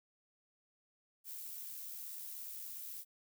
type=noise with amplitude modulation; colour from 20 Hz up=violet; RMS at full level=-45 dBFS; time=1.24-3.05 s; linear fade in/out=50 ms; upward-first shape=sine; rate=76.6 Hz; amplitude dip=30%; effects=none